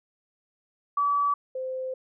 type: tone pair in turn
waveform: sine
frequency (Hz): 1147 / 518.2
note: D6 / C5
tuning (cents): -41 / -17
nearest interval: octave + major second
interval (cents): 1376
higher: first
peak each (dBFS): -21 / -29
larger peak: first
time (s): 0.97-1.34 / 1.55-1.94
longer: second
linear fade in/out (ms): 5
effects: none